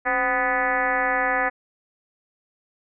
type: tone with frequency modulation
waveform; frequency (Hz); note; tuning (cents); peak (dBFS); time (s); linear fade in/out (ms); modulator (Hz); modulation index
sine; 1244.5; D#6; 0; -19; 0.05-1.5; 20; 243; 3.2
effects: none